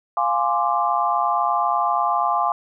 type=chord; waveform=sine; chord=D half-diminished seventh; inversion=first; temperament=equal; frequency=698.5 / 830.6 / 1046.5 / 1174.7 Hz; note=F5 / Ab5 / C6 / D6; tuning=0 / 0 / 0 / 0 cents; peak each=-23 dBFS; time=0.17-2.52 s; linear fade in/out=2 ms; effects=none